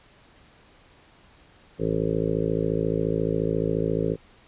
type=harmonic tone; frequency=54.3 Hz; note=A1; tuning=22 cents flat; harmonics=1 / 2 / 3 / 4 / 5 / 6 / 7 / 8 / 9 / 10; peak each=-36 / -33 / -28 / -40 / -31 / -36 / -30 / -28 / -31 / -35 dBFS; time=1.78-4.17 s; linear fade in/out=50 ms; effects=pink hiss -55 dBFS RMS until 4.47 s + resampled to 8000 Hz